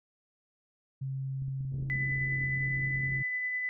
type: tone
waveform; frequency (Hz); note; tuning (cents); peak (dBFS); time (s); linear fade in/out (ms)
sine; 134.2; C3; +44; -32; 1.01-3.23; 10
type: clicks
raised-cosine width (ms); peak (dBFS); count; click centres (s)
5; -35; 9; 1.422 / 1.482 / 1.608 / 1.65 / 1.743 / 1.801 / 1.957 / 2.118 / 2.409
type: low-pass noise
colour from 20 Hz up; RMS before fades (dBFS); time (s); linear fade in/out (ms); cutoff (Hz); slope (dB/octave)
pink; -45; 1.71-3.22; 10; 350; 24
type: tone with tremolo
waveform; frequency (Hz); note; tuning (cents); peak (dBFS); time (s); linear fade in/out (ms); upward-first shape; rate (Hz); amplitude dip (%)
sine; 2000; B6; +21; -29; 1.9-3.69; 0; sine; 9.8; 25
effects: none